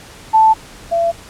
sine tone pair in turn, 880 / 675.5 Hz, A5 / E5, 0 / +42 cents, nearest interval perfect fourth, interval 458 cents, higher first, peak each -6 / -12 dBFS, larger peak first, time 0.33-0.54 / 0.91-1.12 s, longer neither, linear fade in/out 20 ms, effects pink hiss -38 dBFS RMS until 1.29 s + low-pass 10000 Hz 12 dB/octave

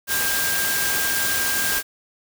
sine tone in noise, 1600 Hz, G6, 35 cents sharp, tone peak -25 dBFS, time 0.07-1.83 s, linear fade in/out 50 ms, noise white, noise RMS -23 dBFS, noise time 0.07-1.83 s, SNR -5 dB, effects none

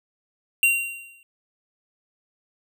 square tone with exponential decay, 2761 Hz, F7, 20 cents flat, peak -14 dBFS, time 0.63-1.23 s, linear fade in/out 1 ms, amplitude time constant 130 ms, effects none

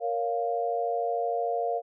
sine chord, Bb minor, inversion none, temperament just, 466.2 / 559.4 / 699.2 Hz, Bb4 / Db5 / F5, 0 / +16 / +2 cents, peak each -30 / -34 / -28 dBFS, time 0-1.82 s, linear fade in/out 50 ms, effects none

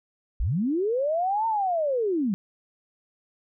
sine linear two-way sweep, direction up then down, 38.14 to 916 to 180 Hz, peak -22 dBFS, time 0.4-2.34 s, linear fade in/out 0 ms, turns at 1.47 s, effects none

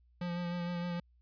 square tone with vibrato, 174.61 Hz, F3, in tune, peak -35 dBFS, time 0.21-1 s, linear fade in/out 5 ms, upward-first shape sine, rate 6.5 Hz, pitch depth 23 cents each way, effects added 60 Hz sine -63 dBFS peak until 1.21 s + resampled to 11025 Hz

